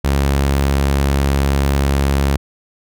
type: tone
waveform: sawtooth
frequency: 69.3 Hz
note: C#2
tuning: in tune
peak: -9 dBFS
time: 0.04-2.37 s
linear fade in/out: 10 ms
effects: none